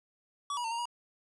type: tone with pitch steps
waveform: square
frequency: 1140 / 966 / 905 / 932 / 957 Hz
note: C#6 / B5 / A5 / A#5 / A#5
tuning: +48 / -39 / +48 / -1 / +45 cents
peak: -33 dBFS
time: 0.5-0.855 s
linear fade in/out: 2 ms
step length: 71 ms
effects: resampled to 24000 Hz